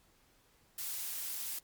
blue noise, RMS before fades -39 dBFS, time 0.78-1.59 s, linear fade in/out 5 ms, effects pink hiss -68 dBFS RMS until 1.63 s + MP3 96 kbps

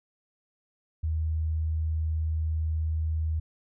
sine tone, 79.2 Hz, D#2, 31 cents sharp, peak -25 dBFS, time 1.03-3.4 s, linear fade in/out 10 ms, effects none

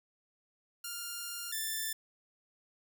5% pulse tone pair in turn, 1403 / 1767.7 Hz, F6 / A6, +8 / +8 cents, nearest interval major third, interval 400 cents, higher second, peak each -27 / -23 dBFS, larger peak second, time 0.84-1.52 / 1.52-1.93 s, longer first, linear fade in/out 5 ms, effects none

